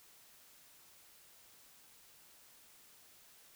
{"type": "silence", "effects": ["white hiss -62 dBFS RMS until 3.55 s"]}